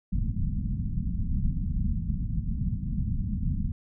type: low-pass noise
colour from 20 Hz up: pink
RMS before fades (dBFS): -28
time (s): 0.12-3.72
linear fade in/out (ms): 5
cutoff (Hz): 220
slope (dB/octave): 48
effects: none